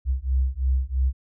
sine beating tone pair, 63.8 / 66.8 Hz, C2 / C2, -43 / +36 cents, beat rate 3 Hz, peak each -23 dBFS, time 0.05-1.13 s, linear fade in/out 50 ms, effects none

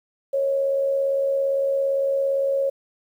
sine tone with amplitude modulation, 548 Hz, C#5, 20 cents flat, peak -17 dBFS, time 0.33-2.7 s, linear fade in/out 10 ms, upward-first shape sine, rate 77.6 Hz, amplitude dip 40%, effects 9-bit

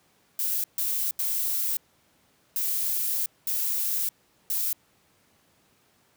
violet noise bursts at uneven times, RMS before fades -27 dBFS, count 6, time 0.39-0.64 / 0.78-1.11 / 1.19-1.77 / 2.56-3.26 / 3.47-4.09 / 4.5-4.73 s, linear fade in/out 2 ms, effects pink hiss -64 dBFS RMS until 6.16 s + high-pass 100 Hz 12 dB/octave

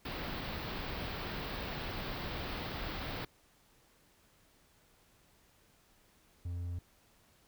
pink band-stop noise, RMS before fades -40 dBFS, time 0.05-3.25 s, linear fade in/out 5 ms, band 4800 to 16000 Hz, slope 48 dB/octave
triangle tone, 87.4 Hz, F2, 2 cents sharp, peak -34 dBFS, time 6.45-6.79 s, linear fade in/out 5 ms
effects pink hiss -67 dBFS RMS until 7.47 s

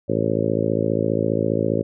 harmonic tone, 54.9 Hz, A1, 3 cents flat, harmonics 2 / 3 / 4 / 5 / 6 / 7 / 8 / 9 / 10, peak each -27 / -27 / -27 / -27 / -27 / -27 / -27 / -27 / -27 dBFS, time 0.08-1.83 s, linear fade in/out 20 ms, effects none

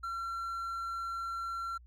triangle tone, 1361 Hz, F6, 45 cents flat, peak -33 dBFS, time 0.03-1.78 s, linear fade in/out 10 ms, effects added 60 Hz sine -53 dBFS peak until 1.86 s

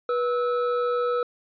triangle tone pair together, 486.9 / 1300 Hz, B4 / E6, -25 / -24 cents, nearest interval octave + perfect fourth, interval 1701 cents, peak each -21 / -26 dBFS, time 0.09-1.23 s, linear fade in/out 2 ms, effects resampled to 11025 Hz

